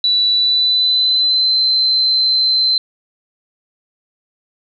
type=tone with pitch glide; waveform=sine; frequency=3951 to 4083 Hz; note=B7 to C8; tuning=0 to -43 cents; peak=-11 dBFS; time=0.04-2.78 s; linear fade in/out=2 ms; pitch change=+57 cents; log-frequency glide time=0.32-1.56 s; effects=none